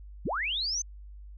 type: linear sweep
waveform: sine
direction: up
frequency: 82.41 to 6340 Hz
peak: -28 dBFS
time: 0.25-0.82 s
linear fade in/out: 5 ms
effects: added 50 Hz sine -43 dBFS peak until 1.37 s